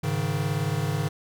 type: chord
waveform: square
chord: Ab suspended fourth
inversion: none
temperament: equal with one note detuned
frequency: 103.83 / 138.59 / 157.1 Hz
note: Ab2 / Db3 / Eb3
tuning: 0 / 0 / +17 cents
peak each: -31 / -29 / -29 dBFS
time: 0.03-1.09 s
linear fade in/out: 10 ms
effects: none